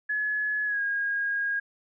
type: tone with pitch glide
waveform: sine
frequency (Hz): 1700 to 1632.6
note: G#6 to G#6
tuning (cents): +40 to -30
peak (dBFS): -25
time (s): 0.09-1.6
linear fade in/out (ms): 10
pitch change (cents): -70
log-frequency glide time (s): 0.65-0.81
effects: none